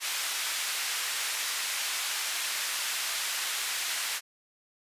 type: band-pass noise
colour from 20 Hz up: pink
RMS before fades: -32 dBFS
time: 0-4.21 s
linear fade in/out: 50 ms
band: 1700 to 13000 Hz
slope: 12 dB/octave
effects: resampled to 32000 Hz